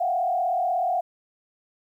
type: tone with frequency modulation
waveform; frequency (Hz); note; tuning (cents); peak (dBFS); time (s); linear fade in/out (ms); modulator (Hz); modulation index
sine; 718; F5; +48; -21; 0-1.01; 10; 36.5; 1.2
effects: 10-bit